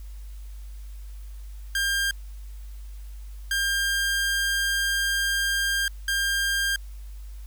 sawtooth tone bursts at uneven times, 1600 Hz, G6, 35 cents sharp, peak -19 dBFS, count 3, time 1.75-2.11 / 3.51-5.88 / 6.08-6.76 s, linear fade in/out 2 ms, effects added 50 Hz sine -36 dBFS peak until 7.46 s + white hiss -57 dBFS RMS until 7.46 s

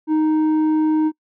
square tone with low-pass filter, 311.1 Hz, D#4, in tune, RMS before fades -17 dBFS, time 0.07-1.12 s, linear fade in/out 50 ms, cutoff 630 Hz, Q 1.7, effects noise-tail reverb RT60 0.1 s tail -26 dB re dry

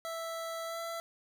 25% pulse tone with pitch glide, 659.3 to 668.1 Hz, E5 to E5, 0 to +23 cents, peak -33 dBFS, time 0.05-1 s, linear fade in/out 0 ms, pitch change +23 cents, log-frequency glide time 0.65-0.79 s, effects none

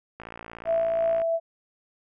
click train, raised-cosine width 0.5 ms, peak -24 dBFS, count 59, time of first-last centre 0.2-1.218 s, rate 57 Hz
sine tone with tremolo, 662 Hz, E5, 7 cents sharp, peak -20 dBFS, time 0.65-1.4 s, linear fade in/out 50 ms, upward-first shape sine, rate 2.9 Hz, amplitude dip 25%
effects none

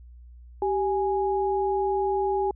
sine tone pair together, 389.1 / 829 Hz, G4 / G#5, -13 / -3 cents, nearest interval octave + minor second, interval 1310 cents, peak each -24 / -26 dBFS, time 0.62-2.51 s, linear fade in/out 2 ms, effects added 60 Hz sine -44 dBFS peak until 2.55 s

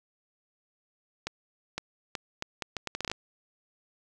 accelerating click train, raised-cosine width 0.2 ms, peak -15 dBFS, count 13, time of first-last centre 1.27-3.116 s, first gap 510 ms, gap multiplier 0.73, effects none

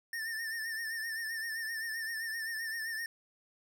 square tone with vibrato, 1800 Hz, A6, 39 cents sharp, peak -36 dBFS, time 0.13-3.06 s, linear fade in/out 2 ms, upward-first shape triangle, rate 7.7 Hz, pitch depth 69 cents each way, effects none

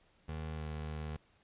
25% pulse tone with pitch glide, 78.6 to 76.89 Hz, D#2 to D#2, +18 to -20 cents, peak -35 dBFS, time 0.28-1.17 s, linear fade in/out 10 ms, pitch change -38 cents, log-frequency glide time 0.55-0.63 s, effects pink hiss -69 dBFS RMS until 1.43 s + resampled to 8000 Hz

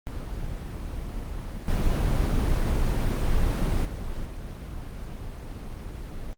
brown noise with level steps, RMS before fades -33 / -23 / -32 / -35 dBFS, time 0.07-6.33 s, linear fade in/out 0 ms, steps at 1.68 / 3.85 / 4.25 s, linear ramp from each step 2 ms, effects Opus 24 kbps

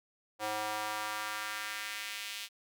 square tone with high-pass filter sweep, 106.8 Hz, G#2, 49 cents sharp, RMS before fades -38 dBFS, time 0.39-2.49 s, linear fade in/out 50 ms, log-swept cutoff 630 to 3000 Hz, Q 1.5, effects none

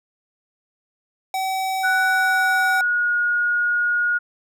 square tone, 762 Hz, G5, 49 cents flat, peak -22 dBFS, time 1.34-2.81 s, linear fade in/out 2 ms
sine tone with pitch glide, 1480 to 1439.5 Hz, F#6 to F#6, 0 to -48 cents, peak -17 dBFS, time 1.83-4.19 s, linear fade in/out 20 ms, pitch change -48 cents, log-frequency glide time 2.06-3.16 s
effects none

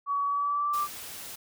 sine tone with pitch glide, 1132 to 1175.3 Hz, C#6 to D6, +36 to +1 cents, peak -25 dBFS, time 0.06-0.88 s, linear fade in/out 50 ms, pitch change +65 cents, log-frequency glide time 0.25-0.77 s
white noise, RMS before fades -41 dBFS, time 0.73-1.36 s, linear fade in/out 10 ms
effects none

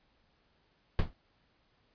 brown noise with exponential decay, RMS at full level -21 dBFS, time 0.99-1.13 s, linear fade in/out 0 ms, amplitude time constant 30 ms, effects pink hiss -71 dBFS RMS until 1.94 s + resampled to 11025 Hz

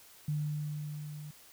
sine tone with level ramp, 150 Hz, D3, 37 cents sharp, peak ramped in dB -29 to -42 dBFS, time 0.28-1.31 s, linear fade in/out 5 ms, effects white hiss -57 dBFS RMS until 1.52 s

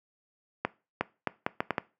accelerating click train, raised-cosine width 0.5 ms, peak -11 dBFS, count 7, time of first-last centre 0.65-1.782 s, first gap 360 ms, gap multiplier 0.73, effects noise-tail reverb RT60 0.3 s tail -20 dB re dry + high-pass 150 Hz 12 dB/octave

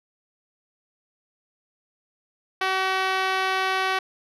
5% pulse tone with band-pass filter, 378.9 Hz, F#4, 41 cents sharp, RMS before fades -24 dBFS, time 2.61-3.99 s, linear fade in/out 5 ms, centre 920 Hz, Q 0.65, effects none

